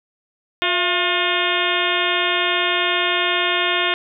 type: harmonic tone with a mistuned harmonic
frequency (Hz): 357.5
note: F4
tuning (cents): +41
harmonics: 1 / 2 / 3 / 4 / 5 / 6 / 7 / 8 / 9 / 10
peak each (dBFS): -26 / -26 / -26 / -26 / -26 / -26 / -26 / -26 / -26 / -26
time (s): 0.62-3.94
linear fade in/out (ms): 0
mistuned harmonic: 2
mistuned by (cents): -76
effects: none